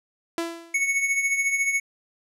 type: tone with exponential decay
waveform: sawtooth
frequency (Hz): 335.3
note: E4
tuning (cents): +30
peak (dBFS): -19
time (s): 0.38-0.89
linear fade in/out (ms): 1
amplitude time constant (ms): 110
type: tone with tremolo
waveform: square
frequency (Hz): 2213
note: C#7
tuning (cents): -3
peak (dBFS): -19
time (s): 0.74-1.8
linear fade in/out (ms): 5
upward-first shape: triangle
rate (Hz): 14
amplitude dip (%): 65
effects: low-pass 12000 Hz 12 dB/octave